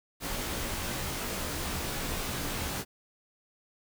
pink noise with comb filter, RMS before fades -34 dBFS, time 0.2-2.85 s, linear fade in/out 50 ms, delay 19 ms, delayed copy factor -0.9, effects none

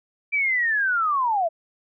sine linear sweep, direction down, 2349 to 632 Hz, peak -19 dBFS, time 0.32-1.49 s, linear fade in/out 20 ms, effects none

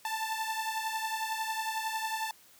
sawtooth beating tone pair, 880 / 891 Hz, A5 / A5, 0 / +22 cents, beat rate 11 Hz, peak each -30 / -33 dBFS, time 0.05-2.31 s, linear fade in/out 2 ms, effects white hiss -59 dBFS RMS until 2.59 s + high-pass 60 Hz 12 dB/octave

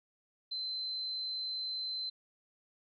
sine tone, 4075 Hz, C8, 47 cents flat, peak -35 dBFS, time 0.51-2.1 s, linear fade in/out 10 ms, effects none

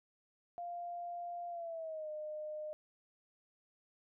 sine tone with pitch glide, 697 to 610.3 Hz, F5 to D#5, -4 to -34 cents, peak -40 dBFS, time 0.58-2.73 s, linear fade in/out 0 ms, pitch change -230 cents, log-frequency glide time 1.49-2.1 s, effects none

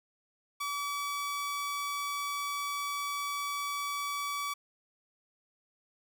sawtooth tone, 1145 Hz, D6, 44 cents flat, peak -29 dBFS, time 0.6-4.54 s, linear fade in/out 10 ms, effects none

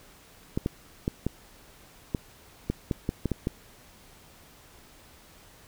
clicks, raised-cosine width 3 ms, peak -13 dBFS, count 11, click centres 0.575 / 0.661 / 1.079 / 1.266 / 2.148 / 2.7 / 2.912 / 3.091 / 3.257 / 3.317 / 3.471 s, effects pink hiss -54 dBFS RMS until 5.67 s

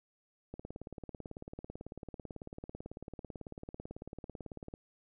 click train, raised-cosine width 2 ms, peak -30 dBFS, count 77, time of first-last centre 0.54-4.739 s, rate 18.1 Hz, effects none

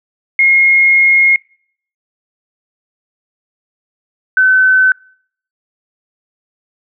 sine tone pair in turn, 2150 / 1520.3 Hz, C7 / F#6, +47 / +47 cents, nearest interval tritone, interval 600 cents, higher first, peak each -6 dBFS, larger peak neither, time 0.39-1.36 / 4.37-4.92 s, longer first, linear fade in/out 2 ms, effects noise-tail reverb RT60 0.6 s tail -26 dB re dry

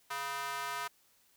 square tone with high-pass filter, 139.4 Hz, C#3, 10 cents sharp, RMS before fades -38 dBFS, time 0.1-0.88 s, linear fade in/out 10 ms, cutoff 1100 Hz, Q 2.1, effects white hiss -68 dBFS RMS until 1.36 s

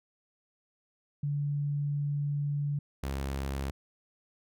sine / sawtooth tone pair in turn, 144.4 / 68.15 Hz, D3 / C#2, -29 / -29 cents, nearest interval octave + minor second, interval 1300 cents, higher first, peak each -28 dBFS, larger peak neither, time 1.23-2.79 / 3.03-3.71 s, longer first, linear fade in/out 5 ms, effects none

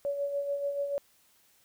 sine tone with tremolo, 566 Hz, C#5, 36 cents sharp, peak -27 dBFS, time 0.05-0.98 s, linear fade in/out 0 ms, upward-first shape sine, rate 6.9 Hz, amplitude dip 50%, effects white hiss -65 dBFS RMS until 1.64 s

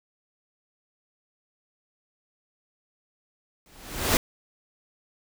pink noise with exponential growth, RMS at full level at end -18 dBFS, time 3.66-4.17 s, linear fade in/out 1 ms, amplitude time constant 110 ms, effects none

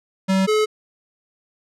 square tone pair in turn, 191.1 / 429 Hz, G3 / A4, -44 / -44 cents, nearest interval octave + major second, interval 1400 cents, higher second, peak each -16 dBFS, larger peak neither, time 0.28-0.47 / 0.47-0.66 s, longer neither, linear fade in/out 20 ms, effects low-pass 8000 Hz 12 dB/octave

